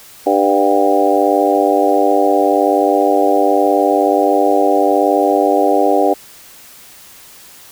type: harmonic tone with a mistuned harmonic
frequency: 99.2 Hz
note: G2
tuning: 21 cents sharp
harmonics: 3 / 4 / 5 / 6 / 7 / 8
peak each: -17 / -17 / -17 / -17 / -17 / -17 dBFS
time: 0.26-6.14 s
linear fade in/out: 10 ms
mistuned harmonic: 7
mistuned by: +44 cents
effects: white hiss -40 dBFS RMS until 7.71 s